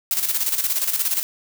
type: noise with tremolo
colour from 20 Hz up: blue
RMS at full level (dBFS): -20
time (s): 0.11-1.23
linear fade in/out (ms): 0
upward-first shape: square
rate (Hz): 17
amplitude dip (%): 60
effects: none